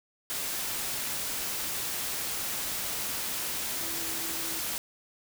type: tone in noise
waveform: sine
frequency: 329.6 Hz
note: E4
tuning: in tune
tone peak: -44 dBFS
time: 3.81-4.59 s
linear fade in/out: 0 ms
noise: white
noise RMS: -33 dBFS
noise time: 0.3-4.78 s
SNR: -14 dB
effects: none